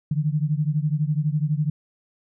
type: beating tone pair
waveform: sine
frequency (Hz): 146.83 / 158.83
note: D3 / D#3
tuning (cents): 0 / +36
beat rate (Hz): 12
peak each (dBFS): -22 / -24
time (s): 0.11-1.7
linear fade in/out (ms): 5
effects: none